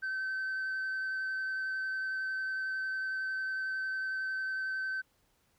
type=tone with vibrato; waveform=sine; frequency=1539 Hz; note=G6; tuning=32 cents flat; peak=-30 dBFS; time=0.02-5.02 s; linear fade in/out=20 ms; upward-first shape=sine; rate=11 Hz; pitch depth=8 cents each way; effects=tanh soft clip ceiling -31 dBFS + pink hiss -72 dBFS RMS until 5.58 s